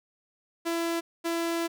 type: tone pair in turn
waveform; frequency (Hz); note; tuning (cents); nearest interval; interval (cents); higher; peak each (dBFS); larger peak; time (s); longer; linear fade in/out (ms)
sawtooth; 335.2 / 335.2; E4 / E4; +29 / +29; unison; 0; neither; -23; neither; 0.65-1.01 / 1.24-1.68; second; 20
effects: none